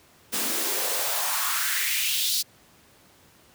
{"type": "noise with high-pass filter sweep", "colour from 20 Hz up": "white", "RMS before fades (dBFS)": -26, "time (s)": [0.32, 2.43], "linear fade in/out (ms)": 20, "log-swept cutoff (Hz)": [210, 4600], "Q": 3, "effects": ["pink hiss -56 dBFS RMS until 3.54 s", "high-pass 80 Hz 12 dB/octave"]}